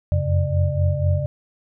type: tone cluster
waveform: sine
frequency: 88.5 / 92.6 / 137 / 596 Hz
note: F2 / F#2 / C#3 / D5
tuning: +23 / +2 / -20 / +25 cents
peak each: -21 / -21 / -23 / -28 dBFS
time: 0.12-1.26 s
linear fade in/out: 0 ms
effects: none